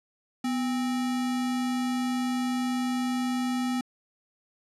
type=tone with sample-and-hold; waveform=sine; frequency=249.1 Hz; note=B3; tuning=15 cents sharp; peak=-25 dBFS; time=0.44-3.81 s; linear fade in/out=5 ms; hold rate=1050 Hz; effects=low-pass 10000 Hz 12 dB/octave